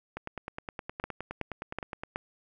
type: two click trains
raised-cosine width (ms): 0.5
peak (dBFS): -17 / -21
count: 4 / 19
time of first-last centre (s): 1.04-2.159 / 0.17-2.035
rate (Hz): 2.68 / 9.65
effects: none